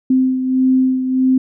sine beating tone pair, 259.1 / 260.7 Hz, C4 / C4, -17 / -6 cents, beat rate 1.6 Hz, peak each -12 / -20 dBFS, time 0.1-1.38 s, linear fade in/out 5 ms, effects none

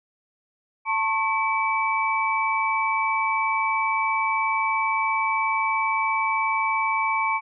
sine tone cluster, 891 / 1088 / 2300 Hz, A5 / C#6 / D7, +22 / -33 / -37 cents, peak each -25 dBFS, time 0.85-7.41 s, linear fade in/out 50 ms, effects none

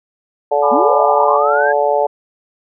harmonic tone, 144.8 Hz, D3, 24 cents flat, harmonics 3 / 4 / 5 / 6, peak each -18 / -15 / -18 / -18 dBFS, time 0.51-2.07 s, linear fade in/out 10 ms
sine chord, G# diminished, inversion none, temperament just, 830.6 / 996.7 / 1196.1 Hz, G#5 / B5 / D6, 0 / +16 / +31 cents, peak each -19 dBFS, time 0.62-1.38 s, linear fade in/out 20 ms
sine linear sweep, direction up, 214.1 to 1661.2 Hz, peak -16 dBFS, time 0.71-1.73 s, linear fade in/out 20 ms
effects none

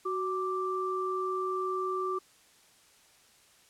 sine tone pair together, 372.8 / 1174.7 Hz, F#4 / D6, +13 / 0 cents, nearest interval octave + minor sixth, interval 1987 cents, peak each -32 / -32 dBFS, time 0.05-2.19 s, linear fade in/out 10 ms, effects white hiss -61 dBFS RMS until 3.69 s + low-pass 10000 Hz 12 dB/octave

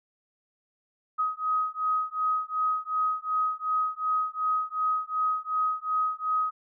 sine beating tone pair, 1259 / 1261.7 Hz, D#6 / D#6, +20 / +24 cents, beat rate 2.7 Hz, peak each -28 dBFS, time 1.18-6.51 s, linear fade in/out 20 ms, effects none

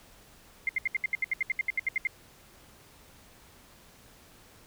sine tone bursts, 2101 Hz, C7, 7 cents sharp, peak -24 dBFS, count 16, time 0.67-2.071 s, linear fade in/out 2 ms, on 21 ms, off 71 ms, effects pink hiss -56 dBFS RMS until 4.66 s

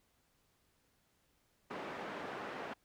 pink band-pass noise, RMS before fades -44 dBFS, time 1.7-2.74 s, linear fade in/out 10 ms, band 310 to 1800 Hz, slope 12 dB/octave, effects pink hiss -75 dBFS RMS until 2.84 s

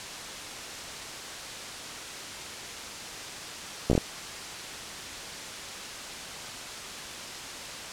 slowing click train, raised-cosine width 2 ms, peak -9 dBFS, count 5, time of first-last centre 3.9-3.978 s, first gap 14 ms, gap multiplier 1.23, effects white hiss -38 dBFS RMS until 7.92 s + low-pass 7000 Hz 12 dB/octave

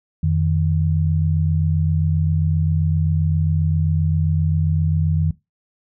sine tone pair together, 87.99 / 155.56 Hz, F2 / D#3, +13 / 0 cents, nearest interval minor seventh, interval 987 cents, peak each -18 dBFS, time 0.23-5.31 s, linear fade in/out 5 ms, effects noise-tail reverb RT60 0.2 s tail -18 dB re dry

